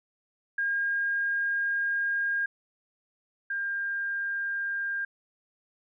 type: tone pair in turn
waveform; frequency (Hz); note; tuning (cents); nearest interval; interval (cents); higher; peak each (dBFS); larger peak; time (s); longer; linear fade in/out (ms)
sine; 1618 / 1602.2; G#6 / G6; -46 / +37; unison; 17; first; -25 / -28; first; 0.58-2.46 / 3.5-5.05; first; 5
effects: none